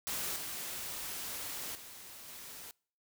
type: noise with level steps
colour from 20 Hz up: white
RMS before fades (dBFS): -37 / -41 / -50 / -48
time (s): 0.07-2.71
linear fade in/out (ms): 0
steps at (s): 0.36 / 1.75 / 2.28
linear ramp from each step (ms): 2
effects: noise-tail reverb RT60 0.5 s tail -26 dB re dry